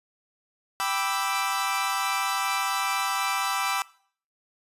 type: chord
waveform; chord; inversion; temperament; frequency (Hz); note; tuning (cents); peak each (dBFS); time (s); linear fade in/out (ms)
sawtooth; E minor seventh; first; equal; 784 / 987.8 / 1174.7 / 1318.5; G5 / B5 / D6 / E6; 0 / 0 / 0 / 0; -27; 0.8-3.82; 0
effects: noise-tail reverb RT60 0.5 s tail -20 dB re dry + resampled to 32000 Hz